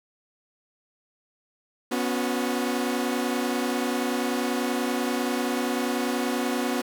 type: chord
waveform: sawtooth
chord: B suspended second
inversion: none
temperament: equal with one note detuned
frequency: 246.9 / 277.2 / 362.4 Hz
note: B3 / C#4 / F#4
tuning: 0 / 0 / -36 cents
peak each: -23 / -26 / -27 dBFS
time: 1.91-6.82 s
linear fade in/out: 10 ms
effects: 8-bit

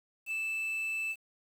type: tone with quantisation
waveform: triangle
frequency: 2637 Hz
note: E7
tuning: in tune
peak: -30 dBFS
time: 0.26-1.16 s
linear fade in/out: 50 ms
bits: 9
effects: none

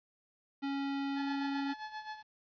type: tone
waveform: square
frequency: 277.2 Hz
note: C#4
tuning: in tune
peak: -34 dBFS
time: 0.62-1.74 s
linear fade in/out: 20 ms
type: tone with tremolo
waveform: 30% pulse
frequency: 860 Hz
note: A5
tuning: 40 cents flat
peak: -36 dBFS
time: 1.15-2.23 s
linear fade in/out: 50 ms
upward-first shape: sine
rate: 7.6 Hz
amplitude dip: 70%
effects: resampled to 11025 Hz + 11-bit

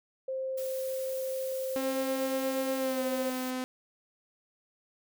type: tone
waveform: sine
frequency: 526 Hz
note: C5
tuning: 9 cents sharp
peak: -31 dBFS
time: 0.28-3.3 s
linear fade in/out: 5 ms
type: noise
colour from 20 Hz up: blue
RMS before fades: -44 dBFS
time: 0.57-3.51 s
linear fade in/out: 10 ms
type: tone with pitch glide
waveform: sawtooth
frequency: 267.2 to 255.7 Hz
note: C4 to C4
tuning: +36 to -40 cents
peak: -28 dBFS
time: 1.76-3.64 s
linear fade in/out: 0 ms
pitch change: -76 cents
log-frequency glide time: 2.77-3.02 s
effects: none

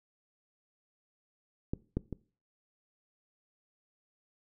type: clicks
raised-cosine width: 3 ms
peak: -19 / -17 / -24 dBFS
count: 3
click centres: 1.735 / 1.97 / 2.127 s
effects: noise-tail reverb RT60 0.4 s tail -21 dB re dry

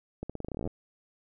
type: accelerating click train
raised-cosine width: 2 ms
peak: -22 dBFS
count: 16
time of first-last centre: 0.23-0.675 s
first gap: 66 ms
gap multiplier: 0.87
effects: none

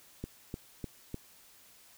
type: click train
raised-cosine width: 3 ms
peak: -24 dBFS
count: 4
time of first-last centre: 0.24-1.144 s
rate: 3.32 Hz
effects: white hiss -59 dBFS RMS until 1.97 s

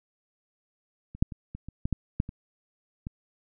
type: clicks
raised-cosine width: 5 ms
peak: -29 / -8 / -26 / -25 / -27 / -16 / -13 / -12 / -25 / -22 dBFS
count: 10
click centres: 1.15 / 1.225 / 1.322 / 1.55 / 1.686 / 1.855 / 1.927 / 2.201 / 2.291 / 3.069 s
effects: none

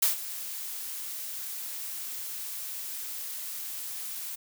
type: noise with ADSR envelope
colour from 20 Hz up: blue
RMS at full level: -22 dBFS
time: 0.02-4.36 s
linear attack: 7 ms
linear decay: 130 ms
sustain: -15 dB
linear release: 15 ms
effects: none

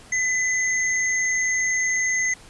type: tone pair together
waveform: sine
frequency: 2013 / 6391 Hz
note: B6 / G8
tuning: +33 / +33 cents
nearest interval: octave + minor sixth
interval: 2000 cents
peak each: -21 / -25 dBFS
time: 0.12-2.34 s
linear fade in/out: 5 ms
effects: pink hiss -47 dBFS RMS until 2.49 s + resampled to 24000 Hz

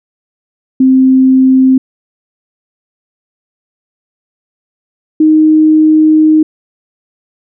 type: tone pair in turn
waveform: sine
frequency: 261.6 / 311.1 Hz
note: C4 / D#4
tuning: 0 / 0 cents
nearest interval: minor third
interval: 300 cents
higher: second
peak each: -3 dBFS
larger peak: neither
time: 0.8-1.78 / 5.2-6.43 s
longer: second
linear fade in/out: 5 ms
effects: none

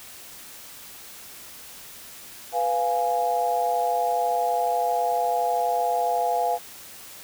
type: chord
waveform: sine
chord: F diminished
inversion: second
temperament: equal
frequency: 493.9 / 698.5 / 830.6 Hz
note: Cb5 / F5 / Ab5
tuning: 0 / 0 / 0 cents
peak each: -28 / -23 / -26 dBFS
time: 2.52-6.59 s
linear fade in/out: 50 ms
effects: white hiss -43 dBFS RMS until 7.23 s

